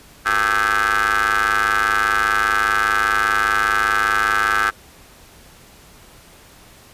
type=ring-modulated tone; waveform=25% pulse; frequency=105 Hz; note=G#2; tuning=19 cents sharp; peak=-9 dBFS; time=0.25-4.71 s; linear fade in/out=20 ms; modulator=1430 Hz; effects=pink hiss -46 dBFS RMS until 6.93 s + resampled to 32000 Hz